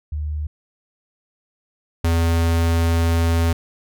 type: tone pair in turn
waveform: sine / square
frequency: 75.2 / 83.4 Hz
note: D2 / E2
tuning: +42 / +21 cents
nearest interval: major second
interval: 179 cents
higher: second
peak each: -22 / -16 dBFS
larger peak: second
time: 0.12-0.47 / 2.04-3.53 s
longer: second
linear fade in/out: 5 ms
effects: none